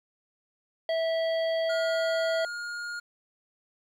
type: harmonic tone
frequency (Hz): 654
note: E5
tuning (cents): -14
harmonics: 1 / 3 / 5 / 7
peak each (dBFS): -25 / -38 / -39 / -43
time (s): 0.89-2.45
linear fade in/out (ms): 2
type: tone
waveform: square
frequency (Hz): 1423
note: F6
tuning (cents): +32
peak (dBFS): -34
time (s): 1.69-3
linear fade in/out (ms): 10
effects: low-pass 7000 Hz 12 dB/octave + 10-bit